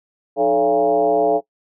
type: tone with frequency modulation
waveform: sine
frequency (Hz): 560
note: C#5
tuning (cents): +18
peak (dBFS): -13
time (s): 0.36-1.41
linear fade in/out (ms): 50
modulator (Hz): 127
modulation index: 1.6
effects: noise-tail reverb RT60 0.1 s tail -20 dB re dry